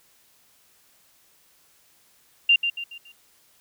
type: tone with echo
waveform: sine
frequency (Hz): 2786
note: F7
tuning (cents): -5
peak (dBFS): -13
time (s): 2.49-2.56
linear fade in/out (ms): 5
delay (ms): 140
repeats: 4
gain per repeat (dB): -8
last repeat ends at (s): 3.12
effects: white hiss -60 dBFS RMS until 3.6 s